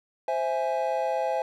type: chord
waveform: triangle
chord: C augmented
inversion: none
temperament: equal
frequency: 523.3 / 659.3 / 830.6 Hz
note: C5 / E5 / G#5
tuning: 0 / 0 / 0 cents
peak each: -27 dBFS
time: 0.28-1.42 s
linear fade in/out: 2 ms
effects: none